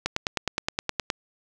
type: click train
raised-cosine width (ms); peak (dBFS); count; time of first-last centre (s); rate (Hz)
0.2; -7; 11; 0.06-1.102; 9.6
effects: none